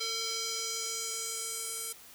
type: tone with band-pass filter sweep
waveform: square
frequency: 451.8 Hz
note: A4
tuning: 46 cents sharp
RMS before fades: -36 dBFS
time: 0-1.93 s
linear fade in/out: 10 ms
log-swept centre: 4600 to 9800 Hz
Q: 2.1
effects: white hiss -53 dBFS RMS until 2.14 s